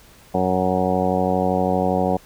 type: harmonic tone with a mistuned harmonic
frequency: 92.5 Hz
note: F#2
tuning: in tune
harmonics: 1 / 2 / 3 / 4 / 5 / 6 / 7 / 8 / 9 / 10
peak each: -30 / -23 / -27 / -29 / -25 / -24 / -33 / -23 / -31 / -34 dBFS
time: 0.34-2.17 s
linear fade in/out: 5 ms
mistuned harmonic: 10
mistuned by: +40 cents
effects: pink hiss -49 dBFS RMS until 2.25 s